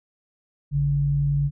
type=tone pair together; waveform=sine; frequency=53.7 / 142.4 Hz; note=A1 / C#3; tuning=-41 / +47 cents; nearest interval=octave + perfect fourth; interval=1688 cents; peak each=-29 / -19 dBFS; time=0.71-1.51 s; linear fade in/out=50 ms; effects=none